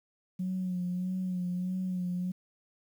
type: tone with vibrato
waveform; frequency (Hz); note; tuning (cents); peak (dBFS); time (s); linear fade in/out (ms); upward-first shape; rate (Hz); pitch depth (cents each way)
sine; 182.3; F#3; -25; -29; 0.39-2.32; 10; sine; 1.6; 38
effects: tanh soft clip ceiling -25 dBFS + 10-bit